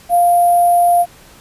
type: tone with sample-and-hold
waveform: sine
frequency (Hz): 698.5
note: F5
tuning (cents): 0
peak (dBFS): -8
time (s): 0.09-1.06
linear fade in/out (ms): 50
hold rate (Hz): 11025
effects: pink hiss -43 dBFS RMS until 1.4 s + resampled to 32000 Hz